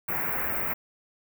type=band-stop noise; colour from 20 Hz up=white; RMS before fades=-29 dBFS; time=0.08-0.74 s; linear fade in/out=10 ms; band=2300 to 15000 Hz; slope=48 dB/octave; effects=none